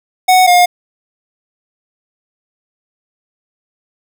square tone pair in turn, 740 / 712.6 Hz, F#5 / F5, 0 / +35 cents, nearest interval minor second, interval 65 cents, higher first, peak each -6 dBFS, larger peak neither, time 0.28-0.47 / 0.47-0.66 s, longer neither, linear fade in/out 10 ms, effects none

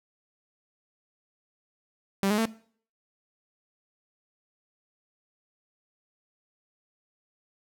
sawtooth tone with pitch steps, 196 / 210.1 / 225.1 Hz, G3 / G#3 / A3, 0 / +20 / +40 cents, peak -19 dBFS, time 2.23-2.455 s, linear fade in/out 0 ms, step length 75 ms, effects noise-tail reverb RT60 0.5 s tail -19 dB re dry

